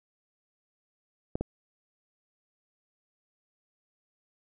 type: clicks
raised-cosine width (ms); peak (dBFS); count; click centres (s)
2; -17; 2; 1.355 / 1.41
effects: none